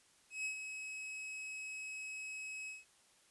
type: tone with ADSR envelope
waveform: 45% pulse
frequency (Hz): 2561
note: D#7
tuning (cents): +49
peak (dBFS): -36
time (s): 0.3-2.85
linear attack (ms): 150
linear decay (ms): 100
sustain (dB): -7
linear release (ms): 170
effects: white hiss -68 dBFS RMS until 3.3 s + resampled to 24000 Hz